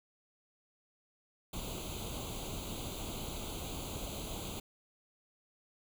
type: noise with comb filter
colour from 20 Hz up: pink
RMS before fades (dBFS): -41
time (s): 1.53-4.6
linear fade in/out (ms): 5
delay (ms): 0.28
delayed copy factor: +0.9
effects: none